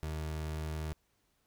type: tone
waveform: 30% pulse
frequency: 77.78 Hz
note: D#2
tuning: in tune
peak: -33 dBFS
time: 0.03-0.93 s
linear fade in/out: 0 ms
effects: pink hiss -75 dBFS RMS until 1.46 s